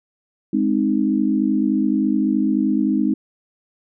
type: chord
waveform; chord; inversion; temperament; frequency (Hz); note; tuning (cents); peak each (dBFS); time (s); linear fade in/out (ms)
sine; Ab major; none; equal; 207.7 / 261.6 / 311.1; Ab3 / C4 / Eb4; 0 / 0 / 0; -20; 0.53-3.14; 5
effects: none